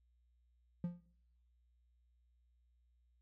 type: tone with exponential decay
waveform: triangle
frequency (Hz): 174.61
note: F3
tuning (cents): 0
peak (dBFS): -31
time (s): 0.84-1.06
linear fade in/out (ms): 2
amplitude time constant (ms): 46
effects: noise-tail reverb RT60 0.7 s tail -22 dB re dry + added 60 Hz sine -70 dBFS peak until 3.21 s

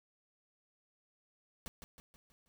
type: noise with echo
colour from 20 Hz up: pink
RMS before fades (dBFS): -44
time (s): 1.66-1.68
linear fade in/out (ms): 0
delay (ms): 160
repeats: 5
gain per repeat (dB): -6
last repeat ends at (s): 2.48
effects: none

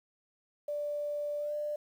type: tone with pitch glide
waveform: sine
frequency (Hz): 587.3 to 594.5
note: D5 to D5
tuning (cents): 0 to +21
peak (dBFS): -32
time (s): 0.68-1.76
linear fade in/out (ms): 5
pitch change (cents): +21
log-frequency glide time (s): 1.38-1.55
effects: 10-bit

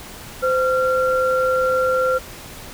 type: tone pair together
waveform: sine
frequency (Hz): 515.4 / 1376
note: C5 / F6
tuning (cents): -26 / -26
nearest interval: octave + perfect fourth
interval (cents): 1700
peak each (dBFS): -17 / -20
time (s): 0.42-2.19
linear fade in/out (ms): 20
effects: pink hiss -37 dBFS RMS until 2.73 s

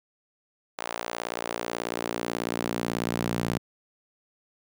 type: tone with high-pass filter sweep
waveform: sawtooth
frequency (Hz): 58.27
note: A#1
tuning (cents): 0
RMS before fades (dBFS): -31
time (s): 0.78-3.58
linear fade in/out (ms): 10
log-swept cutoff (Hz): 720 to 150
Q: 1.1
effects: none

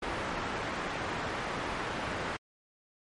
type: low-pass noise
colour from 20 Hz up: white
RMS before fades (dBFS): -35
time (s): 0.02-2.37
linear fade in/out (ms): 10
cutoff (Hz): 1500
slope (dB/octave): 12
effects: MP3 48 kbps

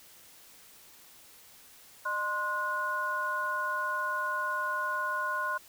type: tone cluster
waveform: sine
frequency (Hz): 607 / 1047 / 1456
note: D#5 / C6 / F#6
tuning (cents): -43 / +1 / -28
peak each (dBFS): -40 / -32 / -32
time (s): 2.05-5.58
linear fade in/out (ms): 10
effects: white hiss -55 dBFS RMS until 5.68 s

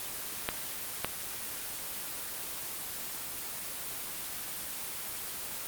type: clicks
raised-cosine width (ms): 0.3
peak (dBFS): -12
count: 2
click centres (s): 0.489 / 1.046
effects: white hiss -38 dBFS RMS until 5.67 s + Opus 24 kbps

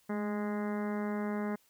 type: harmonic tone with a mistuned harmonic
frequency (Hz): 207.3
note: G#3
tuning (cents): -3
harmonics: 1 / 2 / 3 / 4 / 5 / 6 / 7 / 8 / 9 / 10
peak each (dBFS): -33 / -39 / -43 / -45 / -47 / -49 / -50 / -51 / -52 / -53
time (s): 0.09-1.56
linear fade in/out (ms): 10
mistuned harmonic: 1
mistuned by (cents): +27
effects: white hiss -68 dBFS RMS until 1.69 s

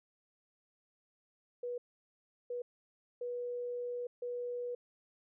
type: tone bursts at uneven times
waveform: sine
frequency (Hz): 487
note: B4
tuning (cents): -24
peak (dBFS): -36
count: 4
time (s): 1.63-1.78 / 2.5-2.62 / 3.21-4.07 / 4.22-4.75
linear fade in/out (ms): 5
effects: none

